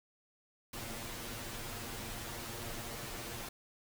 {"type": "noise with comb filter", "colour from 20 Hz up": "pink", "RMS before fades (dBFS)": -43, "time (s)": [0.73, 3.49], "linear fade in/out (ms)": 5, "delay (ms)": 8.6, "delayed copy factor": 0.85, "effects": []}